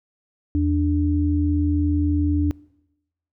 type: tone pair together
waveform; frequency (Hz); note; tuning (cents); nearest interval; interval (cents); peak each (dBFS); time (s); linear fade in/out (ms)
sine; 82.41 / 293.8; E2 / D4; 0 / +1; octave + minor seventh; 2201; -20; 0.55-2.51; 0
effects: noise-tail reverb RT60 0.9 s tail -23 dB re dry